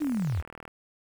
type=linear sweep; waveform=sine; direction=down; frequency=316 to 62.8 Hz; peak=-25 dBFS; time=0-0.42 s; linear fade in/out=20 ms
type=click train; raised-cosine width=0.5 ms; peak=-26 dBFS; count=27; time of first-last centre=0.02-0.678 s; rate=39.5 Hz
effects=8-bit